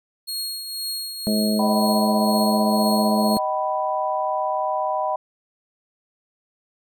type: tone with tremolo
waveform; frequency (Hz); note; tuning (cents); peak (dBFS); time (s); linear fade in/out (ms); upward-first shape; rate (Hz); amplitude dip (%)
sawtooth; 4293; C8; +44; -22; 0.27-3.39; 20; triangle; 2; 55
type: harmonic tone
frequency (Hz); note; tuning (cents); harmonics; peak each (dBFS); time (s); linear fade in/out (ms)
106.3; G#2; +41; 2 / 3 / 4 / 5 / 6; -19 / -33 / -31 / -32 / -28; 1.27-3.37; 0
type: chord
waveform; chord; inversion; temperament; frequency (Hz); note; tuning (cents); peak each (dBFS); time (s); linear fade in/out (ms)
sine; Eb augmented; none; equal with one note detuned; 622.3 / 765.2 / 987.8; Eb5 / G5 / B5; 0 / -42 / 0; -25; 1.59-5.16; 5
effects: none